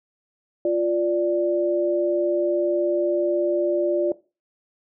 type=tone pair together; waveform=sine; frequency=349 / 587.3 Hz; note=F4 / D5; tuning=-1 / 0 cents; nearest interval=major sixth; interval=901 cents; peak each=-21 dBFS; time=0.65-4.12 s; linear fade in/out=2 ms; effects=noise-tail reverb RT60 0.3 s tail -18 dB re dry